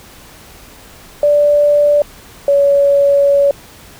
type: tone pair in turn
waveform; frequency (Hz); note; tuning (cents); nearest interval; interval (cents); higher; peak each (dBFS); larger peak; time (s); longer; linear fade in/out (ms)
sine; 585 / 564; D5 / C#5; -7 / +30; minor second; 63; first; -7; neither; 1.23-2.02 / 2.48-3.51; second; 2
effects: pink hiss -39 dBFS RMS until 3.99 s